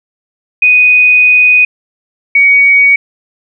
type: tone pair in turn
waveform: sine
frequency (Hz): 2489 / 2248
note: D#7 / C#7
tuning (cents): 0 / +24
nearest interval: major second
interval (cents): 176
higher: first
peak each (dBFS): -3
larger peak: neither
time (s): 0.62-1.65 / 2.35-2.96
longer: first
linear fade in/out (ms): 5
effects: none